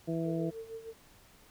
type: harmonic tone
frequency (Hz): 164.81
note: E3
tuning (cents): 0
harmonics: 1 / 2 / 3 / 4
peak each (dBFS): -34 / -34 / -39 / -40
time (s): 0.07-0.51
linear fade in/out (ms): 20
type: tone with tremolo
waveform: sine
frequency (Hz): 450.5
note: A4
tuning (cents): +41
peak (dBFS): -38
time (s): 0.24-0.94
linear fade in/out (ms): 50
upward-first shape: sine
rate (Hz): 6.4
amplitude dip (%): 75
effects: pink hiss -60 dBFS RMS until 1.5 s